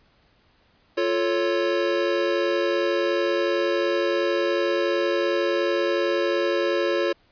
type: chord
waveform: square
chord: F augmented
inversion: none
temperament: equal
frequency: 349.2 / 440 / 554.4 Hz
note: F4 / A4 / C#5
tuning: 0 / 0 / 0 cents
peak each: -25 / -28 / -25 dBFS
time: 0.97-7.13 s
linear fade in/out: 10 ms
effects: pink hiss -61 dBFS RMS until 7.31 s + resampled to 11025 Hz